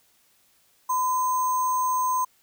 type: tone with sample-and-hold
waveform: sine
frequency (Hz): 1012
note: B5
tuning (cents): +42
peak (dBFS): -21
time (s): 0.89-2.25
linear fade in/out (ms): 10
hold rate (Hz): 7350
effects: white hiss -63 dBFS RMS until 2.42 s